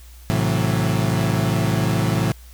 35% pulse chord, F# half-diminished seventh, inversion first, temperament equal with one note detuned, 110 / 132.95 / 164.81 / 185 Hz, A2 / C3 / E3 / F#3, 0 / +28 / 0 / 0 cents, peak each -20 / -22 / -21 / -25 dBFS, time 0.3-2.32 s, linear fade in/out 0 ms, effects added 60 Hz sine -40 dBFS peak until 2.53 s + white hiss -50 dBFS RMS until 2.53 s

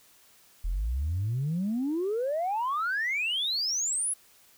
sine exponential sweep, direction up, 39.24 to 11000 Hz, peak -25 dBFS, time 0.64-4.14 s, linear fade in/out 10 ms, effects tanh soft clip ceiling -23 dBFS + white hiss -59 dBFS RMS until 4.57 s

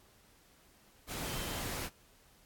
sine tone in noise, 3100 Hz, G7, 20 cents flat, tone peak -49 dBFS, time 1.24-1.62 s, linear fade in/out 50 ms, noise pink, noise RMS -39 dBFS, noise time 1.07-1.9 s, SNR -13 dB, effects pink hiss -64 dBFS RMS until 2.45 s + AAC 64 kbps

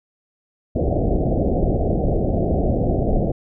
pink low-pass noise, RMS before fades -19 dBFS, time 0.75-3.32 s, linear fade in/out 10 ms, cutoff 730 Hz, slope 96 dB/octave, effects none

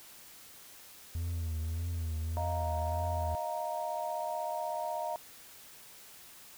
triangle tone with vibrato, 82.41 Hz, E2, in tune, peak -30 dBFS, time 1.15-3.35 s, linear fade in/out 0 ms, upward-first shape triangle, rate 1.7 Hz, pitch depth 80 cents each way
sine chord, Eb suspended second, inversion none, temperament equal, 622.3 / 698.5 / 932.3 Hz, Eb5 / F5 / Bb5, 0 / 0 / 0 cents, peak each -37 dBFS, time 2.37-5.16 s, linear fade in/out 0 ms
effects tanh soft clip ceiling -21 dBFS + white hiss -53 dBFS RMS until 6.57 s

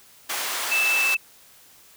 pink high-pass noise, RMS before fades -28 dBFS, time 0.29-1.15 s, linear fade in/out 10 ms, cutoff 880 Hz, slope 12 dB/octave
sine tone, 2637 Hz, E7, in tune, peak -19 dBFS, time 0.71-1.17 s, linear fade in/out 10 ms
effects white hiss -52 dBFS RMS until 1.96 s

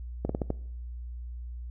slowing click train, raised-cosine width 2 ms, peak -15 dBFS, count 5, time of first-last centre 0.25-0.504 s, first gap 44 ms, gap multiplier 1.25, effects noise-tail reverb RT60 0.7 s tail -22 dB re dry + added 60 Hz sine -36 dBFS peak until 1.7 s

